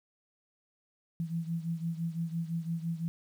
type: beating tone pair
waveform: sine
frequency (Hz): 164.81 / 170.71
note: E3 / F3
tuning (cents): 0 / -39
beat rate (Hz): 5.9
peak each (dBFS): -33 / -37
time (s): 1.2-3.08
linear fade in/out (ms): 0
effects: 10-bit